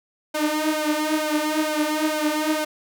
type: tone with flanger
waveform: sawtooth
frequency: 306.3 Hz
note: D#4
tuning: 27 cents flat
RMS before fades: -23 dBFS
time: 0.34-2.65 s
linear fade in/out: 10 ms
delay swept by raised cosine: 1.3 to 5.6 ms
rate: 2.2 Hz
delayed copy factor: +0.75
effects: none